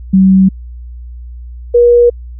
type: tone pair in turn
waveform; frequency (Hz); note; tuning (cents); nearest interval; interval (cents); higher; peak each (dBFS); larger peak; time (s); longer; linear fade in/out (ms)
sine; 190.3 / 479.5; F#3 / A#4; +49 / +49; octave + major third; 1600; second; -3; neither; 0.13-0.49 / 1.74-2.1; neither; 10
effects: added 60 Hz sine -25 dBFS peak until 2.39 s